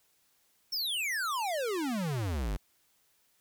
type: exponential sweep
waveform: square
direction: down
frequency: 5560 to 43.65 Hz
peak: -31 dBFS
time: 0.72-2.57 s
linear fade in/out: 10 ms
effects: white hiss -70 dBFS RMS until 3.4 s